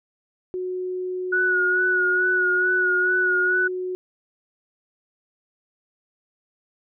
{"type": "tone", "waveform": "sine", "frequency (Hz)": 366.8, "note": "F#4", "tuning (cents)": -15, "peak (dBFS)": -25, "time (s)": [0.54, 3.95], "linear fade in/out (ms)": 0}
{"type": "tone with vibrato", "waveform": "sine", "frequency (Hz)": 1459, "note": "F#6", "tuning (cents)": -25, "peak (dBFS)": -18, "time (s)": [1.32, 3.68], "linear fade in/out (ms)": 10, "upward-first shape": "sine", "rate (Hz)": 2.3, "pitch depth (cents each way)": 38}
{"effects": []}